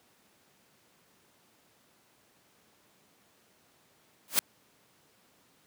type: noise with exponential growth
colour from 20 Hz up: white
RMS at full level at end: -20 dBFS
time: 4.28-4.39 s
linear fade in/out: 0 ms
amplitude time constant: 23 ms
effects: pink hiss -65 dBFS RMS until 5.66 s + high-pass 150 Hz 12 dB/octave